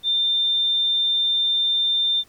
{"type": "tone", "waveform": "sine", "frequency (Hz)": 3590, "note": "A7", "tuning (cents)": 34, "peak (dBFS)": -17, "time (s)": [0.03, 2.24], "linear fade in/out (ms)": 50, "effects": ["pink hiss -55 dBFS RMS until 2.28 s", "MP3 96 kbps"]}